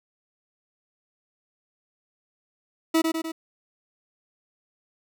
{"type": "tone with echo", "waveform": "40% pulse", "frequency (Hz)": 323.8, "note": "E4", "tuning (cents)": -31, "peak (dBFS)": -17, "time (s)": [2.94, 3.02], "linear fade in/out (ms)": 10, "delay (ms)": 100, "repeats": 3, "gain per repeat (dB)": -4, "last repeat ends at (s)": 3.32, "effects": []}